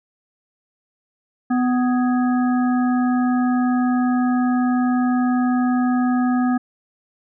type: harmonic tone with a mistuned harmonic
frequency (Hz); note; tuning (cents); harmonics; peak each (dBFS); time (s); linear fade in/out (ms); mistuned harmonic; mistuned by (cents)
249.7; B3; +19; 1 / 3 / 5 / 7; -16 / -26 / -30 / -33; 1.5-6.58; 10; 7; -88
effects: none